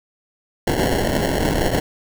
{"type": "noise with sample-and-hold", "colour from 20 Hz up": "white", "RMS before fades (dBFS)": -19, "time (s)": [0.67, 1.8], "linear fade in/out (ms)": 5, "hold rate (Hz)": 1225, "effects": []}